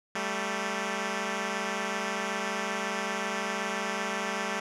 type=tone pair together; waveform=5% pulse; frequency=195.14 / 220.5 Hz; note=G3 / A3; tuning=-8 / +4 cents; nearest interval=major second; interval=212 cents; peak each=-21 dBFS; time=0.15-4.6 s; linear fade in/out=5 ms; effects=low-pass 7000 Hz 12 dB/octave